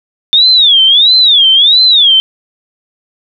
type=tone with vibrato; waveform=sine; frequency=3556 Hz; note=A7; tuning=18 cents sharp; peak=-3 dBFS; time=0.33-2.2 s; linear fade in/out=0 ms; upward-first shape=sine; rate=1.5 Hz; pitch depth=240 cents each way; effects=none